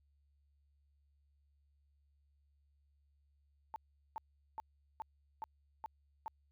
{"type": "tone bursts", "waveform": "sine", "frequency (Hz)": 883, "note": "A5", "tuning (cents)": 6, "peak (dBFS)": -39, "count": 7, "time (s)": [3.74, 6.28], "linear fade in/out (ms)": 0, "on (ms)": 20, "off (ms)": 400, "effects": ["added 71 Hz sine -70 dBFS peak until 6.51 s"]}